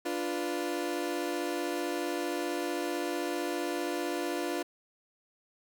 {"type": "chord", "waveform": "30% pulse", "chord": "B diminished", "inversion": "first", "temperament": "equal", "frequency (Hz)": [293.7, 349.2, 493.9], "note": ["D4", "F4", "B4"], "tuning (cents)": [0, 0, 0], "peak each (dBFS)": [-33, -31, -36], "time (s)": [0.05, 4.63], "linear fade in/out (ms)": 10, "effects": []}